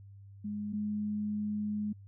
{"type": "tone pair in turn", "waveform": "sine", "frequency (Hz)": [207.7, 209.4], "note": ["G#3", "G#3"], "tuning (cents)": [0, 15], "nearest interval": "unison", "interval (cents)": 15, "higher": "second", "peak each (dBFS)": [-34, -31], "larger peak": "second", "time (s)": [[0.44, 0.73], [0.73, 1.93]], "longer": "second", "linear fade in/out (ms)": 10, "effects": ["added 99 Hz sine -49 dBFS peak until 2.07 s"]}